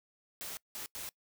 white noise bursts at uneven times, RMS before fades -42 dBFS, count 3, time 0.41-0.57 / 0.75-0.86 / 0.95-1.09 s, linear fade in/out 0 ms, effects noise-tail reverb RT60 0.1 s tail -23 dB re dry

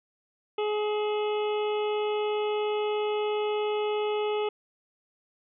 harmonic tone with a mistuned harmonic, 421.5 Hz, G#4, 26 cents sharp, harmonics 1 / 2 / 3 / 5 / 6 / 7 / 8, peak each -26 / -34 / -39 / -45 / -42 / -42 / -47 dBFS, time 0.58-4.49 s, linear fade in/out 5 ms, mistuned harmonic 6, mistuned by +32 cents, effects none

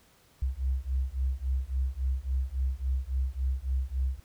sine beating tone pair, 63.7 / 67.3 Hz, C2 / C2, -46 / +49 cents, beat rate 3.6 Hz, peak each -30 dBFS, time 0.42-4.2 s, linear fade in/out 5 ms, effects pink hiss -62 dBFS RMS until 4.24 s

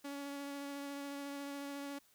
sawtooth tone with vibrato, 281.8 Hz, C#4, 29 cents sharp, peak -38 dBFS, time 0.04-1.99 s, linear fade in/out 10 ms, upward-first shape sine, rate 14 Hz, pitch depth 12 cents each way, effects white hiss -69 dBFS RMS until 2.14 s

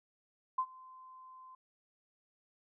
sine tone with ADSR envelope, 1034 Hz, C6, 21 cents flat, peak -27 dBFS, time 0.58-1.55 s, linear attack 7 ms, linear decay 67 ms, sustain -24 dB, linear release 4 ms, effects none

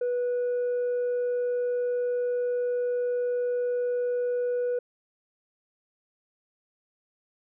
sine tone with tanh clipping, 489.8 Hz, B4, 14 cents flat, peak -25 dBFS, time 0.01-4.79 s, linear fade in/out 5 ms, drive 1 dB, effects none

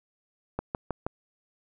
click train, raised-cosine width 1 ms, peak -15 dBFS, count 4, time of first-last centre 0.59-1.065 s, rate 6.31 Hz, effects none

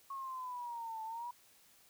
sine exponential two-way sweep, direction down then up, 1100 to 877 to 977 Hz, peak -40 dBFS, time 0.1-1.31 s, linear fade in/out 5 ms, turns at 1.03 s, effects white hiss -65 dBFS RMS until 1.89 s

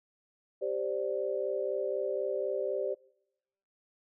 sine chord, G suspended fourth, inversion none, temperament equal, 392 / 523.3 / 587.3 Hz, G4 / C5 / D5, 0 / 0 / 0 cents, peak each -34 dBFS, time 0.61-2.95 s, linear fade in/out 20 ms, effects noise-tail reverb RT60 0.9 s tail -25 dB re dry

